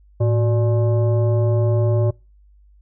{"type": "tone with frequency modulation", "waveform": "sine", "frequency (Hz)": 110, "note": "A2", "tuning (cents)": 0, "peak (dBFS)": -14, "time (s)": [0.2, 2.11], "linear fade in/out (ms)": 10, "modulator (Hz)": 479, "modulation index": 0.67, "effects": ["noise-tail reverb RT60 0.3 s tail -26 dB re dry", "added 50 Hz sine -48 dBFS peak until 2.81 s"]}